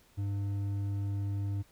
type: tone with hard clipping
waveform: triangle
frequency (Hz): 100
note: G2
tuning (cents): +35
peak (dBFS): -32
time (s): 0.17-1.63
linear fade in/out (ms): 20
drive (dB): 9
effects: pink hiss -64 dBFS RMS until 1.71 s